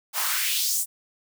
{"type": "noise with high-pass filter sweep", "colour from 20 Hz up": "white", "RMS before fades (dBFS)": -25, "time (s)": [0.13, 0.86], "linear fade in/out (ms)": 50, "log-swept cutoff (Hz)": [700, 9200], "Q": 2.2, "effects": []}